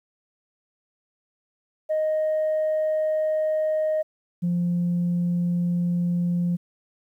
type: tone pair in turn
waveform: sine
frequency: 622.3 / 174.63 Hz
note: D#5 / F3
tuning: 0 / 0 cents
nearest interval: octave + minor seventh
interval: 2200 cents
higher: first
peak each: -19 / -19 dBFS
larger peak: neither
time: 1.89-4.03 / 4.42-6.57 s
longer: second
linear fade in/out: 20 ms
effects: tanh soft clip ceiling -18 dBFS + 10-bit